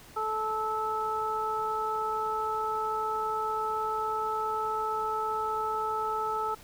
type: harmonic tone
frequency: 435.5 Hz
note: A4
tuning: 18 cents flat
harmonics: 1 / 2 / 3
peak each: -35 / -32 / -31 dBFS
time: 0.16-6.55 s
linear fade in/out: 10 ms
effects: pink hiss -52 dBFS RMS until 6.63 s